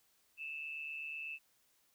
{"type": "tone with amplitude modulation", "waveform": "sine", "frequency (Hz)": 2637, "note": "E7", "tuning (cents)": 0, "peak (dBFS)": -38, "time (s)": [0.37, 1.39], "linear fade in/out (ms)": 50, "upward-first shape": "sine", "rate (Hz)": 148, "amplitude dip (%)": 60, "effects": ["white hiss -73 dBFS RMS until 1.94 s"]}